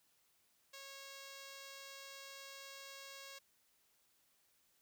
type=tone; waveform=5% pulse; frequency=548 Hz; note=C#5; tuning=20 cents flat; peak=-39 dBFS; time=0.73-3.39 s; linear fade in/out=10 ms; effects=white hiss -75 dBFS RMS until 4.81 s